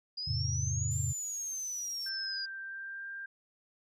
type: exponential two-way sweep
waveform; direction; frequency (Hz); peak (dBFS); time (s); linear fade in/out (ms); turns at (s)
sine; up then down; 4834 to 7360 to 4834; -35; 0.17-2.46; 10; 1
type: chord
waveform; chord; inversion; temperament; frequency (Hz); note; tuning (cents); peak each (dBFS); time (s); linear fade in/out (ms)
sine; F augmented; none; just; 87.31 / 109.13 / 136.42; F2 / A2 / C#3; 0 / -14 / -27; -35; 0.27-1.13; 10
type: noise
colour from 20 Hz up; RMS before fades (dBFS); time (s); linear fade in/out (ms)
violet; -49; 0.91-2.09; 2
type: tone with pitch glide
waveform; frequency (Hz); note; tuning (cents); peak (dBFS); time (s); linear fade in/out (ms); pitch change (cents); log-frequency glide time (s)
sine; 1572 to 1591.2; G6 to G6; +4 to +25; -39; 2.06-3.26; 5; +21; 2.59-3.07
effects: resampled to 32000 Hz